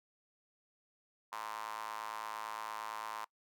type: tone with high-pass filter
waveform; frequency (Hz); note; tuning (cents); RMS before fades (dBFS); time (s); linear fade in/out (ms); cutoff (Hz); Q
square; 54.4; A1; -19; -43; 1.32-3.25; 5; 1000; 4.7
effects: noise-tail reverb RT60 0.1 s tail -24 dB re dry